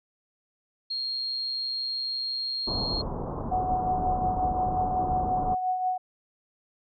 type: tone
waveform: sine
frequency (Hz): 4242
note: C8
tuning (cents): +23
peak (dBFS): -28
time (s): 0.9-3.02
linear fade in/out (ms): 10
type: low-pass noise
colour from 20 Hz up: pink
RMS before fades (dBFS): -32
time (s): 2.67-5.55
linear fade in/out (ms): 10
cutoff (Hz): 1100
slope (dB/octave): 48
type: tone with tremolo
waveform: sine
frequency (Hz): 739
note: F#5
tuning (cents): -2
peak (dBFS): -22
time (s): 3.51-5.98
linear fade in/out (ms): 10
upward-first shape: triangle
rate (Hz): 5.6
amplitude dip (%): 55
effects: none